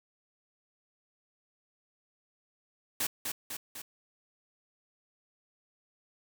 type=noise with echo; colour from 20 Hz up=white; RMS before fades=-31 dBFS; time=3-3.07 s; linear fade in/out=5 ms; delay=250 ms; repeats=3; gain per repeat=-4 dB; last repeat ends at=3.82 s; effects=none